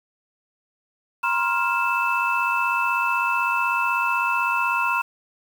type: tone cluster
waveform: sine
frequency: 956 / 1052 / 1393 / 2638 Hz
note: A#5 / C6 / F6 / E7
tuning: +43 / +9 / -5 / +1 cents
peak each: -25 dBFS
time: 1.23-5.02 s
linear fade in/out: 10 ms
effects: 7-bit